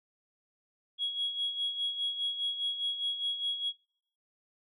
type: tone with tremolo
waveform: sine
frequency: 3322 Hz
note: G#7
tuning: in tune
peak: -27 dBFS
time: 0.98-3.73 s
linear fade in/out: 50 ms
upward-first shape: sine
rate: 4.9 Hz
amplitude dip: 65%
effects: noise-tail reverb RT60 0.7 s tail -25 dB re dry + tanh soft clip ceiling -24 dBFS